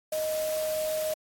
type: tone in noise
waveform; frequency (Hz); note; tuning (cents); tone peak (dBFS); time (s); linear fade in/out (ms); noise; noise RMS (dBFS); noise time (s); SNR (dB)
sine; 622.3; D#5; 0; -27; 0.12-1.14; 5; white; -38; 0.12-1.14; +8
effects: AAC 64 kbps